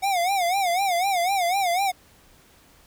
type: tone with vibrato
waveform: square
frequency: 740 Hz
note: F#5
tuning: in tune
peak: -21 dBFS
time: 0.02-1.92 s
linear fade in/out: 20 ms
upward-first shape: sine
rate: 4 Hz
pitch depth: 140 cents each way
effects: pink hiss -55 dBFS RMS until 2.86 s